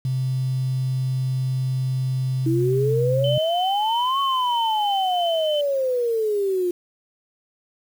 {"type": "tone", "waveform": "sine", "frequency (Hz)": 130, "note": "C3", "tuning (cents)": -11, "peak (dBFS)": -20, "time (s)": [0.05, 3.38], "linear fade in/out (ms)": 2}
{"type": "exponential two-way sweep", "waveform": "sine", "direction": "up then down", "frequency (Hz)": [318.9, 1112, 349.9], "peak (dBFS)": -19, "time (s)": [2.46, 6.71], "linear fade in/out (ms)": 5, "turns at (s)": 4.2}
{"type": "tone with tremolo", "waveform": "sine", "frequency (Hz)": 3055, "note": "G7", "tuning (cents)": -45, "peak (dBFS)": -26, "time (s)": [3.24, 5.61], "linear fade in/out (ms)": 2, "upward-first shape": "triangle", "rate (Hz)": 3.1, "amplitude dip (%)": 30}
{"effects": ["7-bit"]}